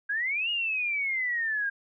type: exponential two-way sweep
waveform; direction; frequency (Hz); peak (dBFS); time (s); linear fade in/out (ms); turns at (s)
sine; up then down; 1600 to 2884 to 1600; -26; 0.09-1.7; 10; 0.5
effects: none